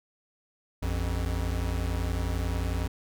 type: tone pair together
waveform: square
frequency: 56.29 / 87.31 Hz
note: A1 / F2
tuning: +40 / 0 cents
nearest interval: minor sixth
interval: 760 cents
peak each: -30 / -31 dBFS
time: 0.82-2.88 s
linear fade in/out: 10 ms
effects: none